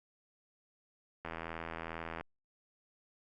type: click train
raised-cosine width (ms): 0.5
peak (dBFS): -25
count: 80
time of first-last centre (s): 1.25-2.21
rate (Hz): 82.3
effects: Opus 48 kbps